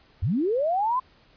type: linear sweep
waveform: sine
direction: up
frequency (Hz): 69.3 to 1052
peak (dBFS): -21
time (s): 0.22-1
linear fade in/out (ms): 10
effects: pink hiss -58 dBFS RMS until 1.36 s + resampled to 11025 Hz